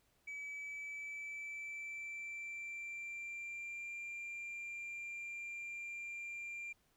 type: tone with pitch glide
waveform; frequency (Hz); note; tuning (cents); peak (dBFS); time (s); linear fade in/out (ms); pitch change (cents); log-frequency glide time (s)
sine; 2289 to 2381; D7 to D7; -45 to +23; -40; 0.27-6.73; 10; +68; 0.37-3.92
effects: tanh soft clip ceiling -42 dBFS + pink hiss -75 dBFS RMS until 6.96 s